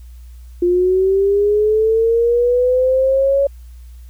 sine linear sweep, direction up, 349.2 to 560 Hz, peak -11 dBFS, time 0.62-3.47 s, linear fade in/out 5 ms, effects added 60 Hz sine -34 dBFS peak until 4.09 s + white hiss -56 dBFS RMS until 4.09 s

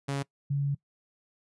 sawtooth / sine tone pair in turn, 139.2 / 141.06 Hz, C#3 / C#3, +8 / +31 cents, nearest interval unison, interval 23 cents, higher second, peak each -25 dBFS, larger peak neither, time 0.08-0.23 / 0.5-0.75 s, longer second, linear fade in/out 10 ms, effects noise-tail reverb RT60 0.1 s tail -22 dB re dry + resampled to 24000 Hz

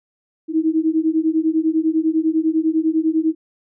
sine beating tone pair, 313.9 / 323.9 Hz, D#4 / E4, +15 / -30 cents, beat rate 10 Hz, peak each -18 dBFS, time 0.48-3.35 s, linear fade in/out 50 ms, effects none

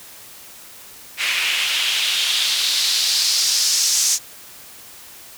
white noise with band-pass filter sweep, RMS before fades -19 dBFS, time 1.17-4.19 s, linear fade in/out 50 ms, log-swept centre 2400 to 6300 Hz, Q 2.6, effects white hiss -41 dBFS RMS until 5.37 s

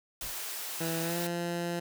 white high-pass noise, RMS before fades -38 dBFS, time 0.21-1.27 s, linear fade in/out 2 ms, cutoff 430 Hz, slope 12 dB/octave
brown noise with exponential decay, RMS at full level -41 dBFS, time 0.22-0.48 s, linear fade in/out 1 ms, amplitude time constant 56 ms
15% pulse tone with pitch glide, 164.7 to 172.29 Hz, E3 to F3, -1 to -23 cents, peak -25 dBFS, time 0.8-1.8 s, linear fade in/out 10 ms, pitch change +78 cents, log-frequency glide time 1.01-1.17 s
effects none

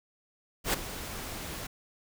pink noise with ADSR envelope, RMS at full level -25 dBFS, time 0.64-1.67 s, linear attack 94 ms, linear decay 13 ms, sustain -14 dB, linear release 7 ms, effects none

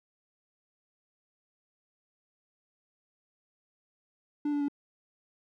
triangle tone with pitch steps, 293.7 / 289.7 / 285.7 Hz, D4 / D4 / D4, 0 / -24 / -48 cents, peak -25 dBFS, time 4.45-4.684 s, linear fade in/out 5 ms, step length 78 ms, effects none

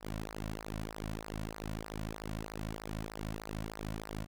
sawtooth tone with flanger, 53.4 Hz, G#1, 49 cents sharp, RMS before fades -41 dBFS, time 0-4.27 s, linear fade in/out 50 ms, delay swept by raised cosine 0.29 to 2.49 ms, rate 3.2 Hz, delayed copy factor -0.9, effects none

